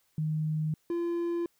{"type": "tone pair in turn", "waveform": ["sine", "triangle"], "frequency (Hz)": [155.2, 342.4], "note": ["D#3", "F4"], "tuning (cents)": [-4, -34], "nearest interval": "octave + major second", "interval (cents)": 1370, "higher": "second", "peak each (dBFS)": [-27, -26], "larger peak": "second", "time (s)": [[0.18, 0.74], [0.9, 1.46]], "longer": "neither", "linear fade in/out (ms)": 2, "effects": ["white hiss -71 dBFS RMS until 1.59 s"]}